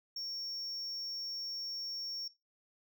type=tone; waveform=sine; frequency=5500 Hz; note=F8; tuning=27 cents flat; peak=-35 dBFS; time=0.16-2.28 s; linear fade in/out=5 ms; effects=noise-tail reverb RT60 0.2 s tail -19 dB re dry + tanh soft clip ceiling -37 dBFS